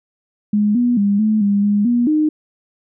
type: tone with pitch steps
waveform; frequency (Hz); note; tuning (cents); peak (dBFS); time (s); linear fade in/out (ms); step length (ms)
sine; 208.4 / 242.9 / 201.8 / 215.8 / 201.8 / 205.3 / 240.4 / 306.6; G#3 / B3 / G#3 / A3 / G#3 / G#3 / B3 / D#4; +6 / -29 / -49 / -33 / -49 / -20 / -46 / -25; -12; 0.53-2.29; 5; 220
effects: none